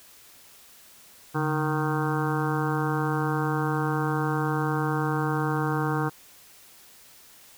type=harmonic tone with a mistuned harmonic; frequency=154.8 Hz; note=D#3; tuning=9 cents flat; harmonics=1 / 2 / 3 / 5 / 6 / 7 / 8 / 9 / 10; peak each=-27 / -30 / -32 / -34 / -35 / -35 / -36 / -37 / -37 dBFS; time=1.34-6.1 s; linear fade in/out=20 ms; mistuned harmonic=1; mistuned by=-110 cents; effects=white hiss -52 dBFS RMS until 7.57 s